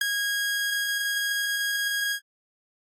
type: tone with ADSR envelope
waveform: sawtooth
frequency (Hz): 1640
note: G#6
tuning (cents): -22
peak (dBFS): -15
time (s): 0.01-2.2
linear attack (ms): 4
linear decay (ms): 9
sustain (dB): -6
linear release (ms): 66
effects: AAC 48 kbps